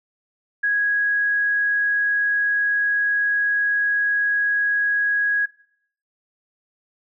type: tone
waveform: sine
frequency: 1658 Hz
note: G#6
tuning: 3 cents flat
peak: -17 dBFS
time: 0.63-5.46 s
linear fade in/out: 10 ms
effects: noise-tail reverb RT60 0.6 s tail -18 dB re dry